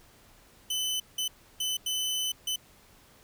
sawtooth tone bursts at uneven times, 3025 Hz, F#7, 38 cents sharp, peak -25 dBFS, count 5, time 0.7-1 / 1.18-1.28 / 1.6-1.77 / 1.86-2.32 / 2.47-2.56 s, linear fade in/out 5 ms, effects pink hiss -58 dBFS RMS until 3.23 s

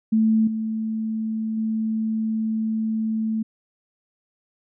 sine tone with level steps, 220.4 Hz, A3, 3 cents sharp, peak -15 / -23 / -21 dBFS, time 0.12-3.43 s, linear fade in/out 10 ms, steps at 0.47 / 1.57 s, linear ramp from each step 5 ms, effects none

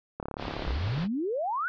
click train, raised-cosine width 1 ms, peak -20 dBFS, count 19, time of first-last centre 0.2-0.707 s, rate 35.5 Hz
pink low-pass noise, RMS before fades -38 dBFS, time 0.37-1.08 s, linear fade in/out 50 ms, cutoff 4700 Hz, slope 48 dB/octave
sine exponential sweep, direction up, 53.1 to 1541 Hz, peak -27 dBFS, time 0.67-1.68 s, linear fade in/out 0 ms
effects none

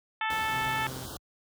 harmonic tone, 439.3 Hz, A4, 3 cents flat, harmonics 2 / 3 / 4 / 5 / 6 / 7 / 8, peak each -31 / -35 / -33 / -37 / -39 / -42 / -43 dBFS, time 0.21-0.87 s, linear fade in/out 2 ms
pink band-stop noise, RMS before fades -40 dBFS, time 0.3-1.17 s, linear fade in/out 2 ms, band 1600 to 2900 Hz, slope 96 dB/octave
sawtooth tone, 130 Hz, C3, 11 cents flat, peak -35 dBFS, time 0.51-1.06 s, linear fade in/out 5 ms
effects high-pass 60 Hz 12 dB/octave

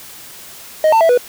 triangle tone with pitch steps, 624 / 895 / 657 / 490.8 Hz, D#5 / A5 / E5 / B4, +5 / +29 / -6 / -11 cents, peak -6 dBFS, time 0.84-1.176 s, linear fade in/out 2 ms, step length 84 ms, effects white hiss -36 dBFS RMS until 1.28 s

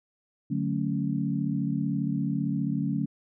sine chord, D major seventh, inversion none, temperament equal, 146.83 / 185 / 220 / 277.2 Hz, D3 / F#3 / A3 / C#4, 0 / 0 / 0 / 0 cents, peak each -30 / -31 / -31 / -31 dBFS, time 0.5-3.06 s, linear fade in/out 10 ms, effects none

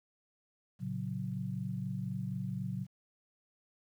sine chord, F# major, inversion first, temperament equal with one note detuned, 114.47 / 138.59 / 185 Hz, A#2 / C#3 / F#3, -31 / 0 / 0 cents, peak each -40 / -39 / -38 dBFS, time 0.79-2.87 s, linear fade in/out 50 ms, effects 11-bit

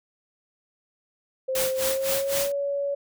sine tone with pitch glide, 523.3 to 564.1 Hz, C5 to C#5, 0 to +30 cents, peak -24 dBFS, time 1.48-2.95 s, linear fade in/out 10 ms, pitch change +130 cents, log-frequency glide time 1.75-2.5 s
white noise with tremolo, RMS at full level -26 dBFS, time 1.55-2.52 s, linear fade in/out 2 ms, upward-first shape sine, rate 3.9 Hz, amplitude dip 90%
effects none

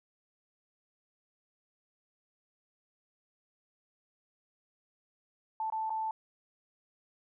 sine tone with dropouts, 880 Hz, A5, in tune, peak -31 dBFS, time 5.6-6.11 s, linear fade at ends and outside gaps 2 ms, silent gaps 5.701-5.723 / 5.896-5.903 s, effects none

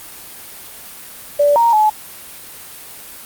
sine tone with pitch steps, 580 / 932 / 856 Hz, D5 / A#5 / A5, -22 / -1 / -48 cents, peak -9 dBFS, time 1.39-1.9 s, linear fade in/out 10 ms, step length 170 ms, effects white hiss -35 dBFS RMS until 3.25 s + Opus 32 kbps

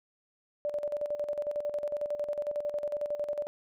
sine tone with tremolo, 587.3 Hz, D5, in tune, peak -28 dBFS, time 0.65-3.47 s, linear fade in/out 0 ms, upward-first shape square, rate 11 Hz, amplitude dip 65%, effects none

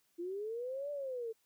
sine linear two-way sweep, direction up then down, 334.7 to 587.3 to 438.7 Hz, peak -37 dBFS, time 0.18-1.33 s, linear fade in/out 20 ms, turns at 0.91 s, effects white hiss -75 dBFS RMS until 1.45 s

